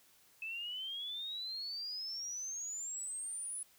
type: exponential sweep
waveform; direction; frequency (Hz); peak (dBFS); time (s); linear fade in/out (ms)
sine; up; 2600 to 10200; -39; 0.42-3.63; 2
effects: white hiss -66 dBFS RMS until 3.78 s